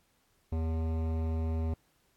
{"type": "tone with hard clipping", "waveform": "sine", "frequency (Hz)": 80.7, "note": "E2", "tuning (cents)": -36, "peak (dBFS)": -31, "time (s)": [0.52, 1.74], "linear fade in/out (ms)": 5, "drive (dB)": 16, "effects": ["pink hiss -71 dBFS RMS until 2.16 s", "AAC 64 kbps"]}